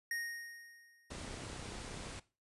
square tone with exponential decay, 1863 Hz, A#6, 2 cents flat, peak -36 dBFS, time 0.11-1.26 s, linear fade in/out 2 ms, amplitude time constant 250 ms
pink low-pass noise, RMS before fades -47 dBFS, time 1.1-2.2 s, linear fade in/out 10 ms, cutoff 10000 Hz, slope 96 dB/octave
click train, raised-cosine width 2 ms, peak -36 dBFS, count 31, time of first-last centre 1.12-2.069 s, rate 31.6 Hz
effects noise-tail reverb RT60 0.3 s tail -18 dB re dry + resampled to 32000 Hz

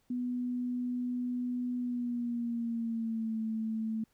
sine tone with pitch glide, 246.9 to 221.2 Hz, B3 to A3, 0 to +9 cents, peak -31 dBFS, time 0.1-4.04 s, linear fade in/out 5 ms, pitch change -191 cents, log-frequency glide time 1.77-3.39 s, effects pink hiss -73 dBFS RMS until 4.13 s

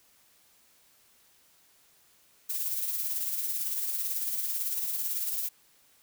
violet noise with tremolo, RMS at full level -30 dBFS, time 2.49-5.49 s, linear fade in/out 10 ms, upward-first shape sine, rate 18 Hz, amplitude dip 40%, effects white hiss -63 dBFS RMS until 6.02 s

